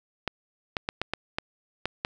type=clicks; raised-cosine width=0.3 ms; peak=-11 dBFS; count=8; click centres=0.277 / 0.768 / 0.889 / 1.016 / 1.136 / 1.385 / 1.856 / 2.049 s; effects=none